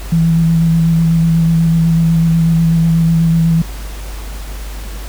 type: tone with vibrato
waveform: sine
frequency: 164.7 Hz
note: E3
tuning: 1 cent flat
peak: -8 dBFS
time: 0.12-3.62 s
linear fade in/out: 5 ms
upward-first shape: square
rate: 8.1 Hz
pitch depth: 15 cents each way
effects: added 50 Hz sine -23 dBFS peak until 5.08 s + pink hiss -33 dBFS RMS until 5.08 s